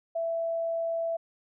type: tone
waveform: sine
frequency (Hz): 664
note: E5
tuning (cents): +12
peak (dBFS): -27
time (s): 0.15-1.17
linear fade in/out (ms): 10
effects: none